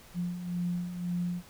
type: beating tone pair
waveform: sine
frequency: 174.6 / 176.5 Hz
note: F3 / F3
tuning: 0 / +19 cents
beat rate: 1.9 Hz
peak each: -38 / -31 dBFS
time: 0.14-1.43 s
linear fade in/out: 50 ms
effects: pink hiss -54 dBFS RMS until 1.49 s